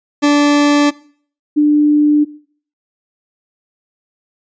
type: tone pair in turn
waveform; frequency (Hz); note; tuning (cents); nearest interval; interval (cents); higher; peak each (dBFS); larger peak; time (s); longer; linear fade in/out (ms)
40% pulse / sine; 290.8 / 297.1; D4 / D4; -17 / +20; unison; 37; second; -7; neither; 0.22-0.91 / 1.56-2.25; neither; 20
effects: noise-tail reverb RT60 0.5 s tail -20 dB re dry + resampled to 16000 Hz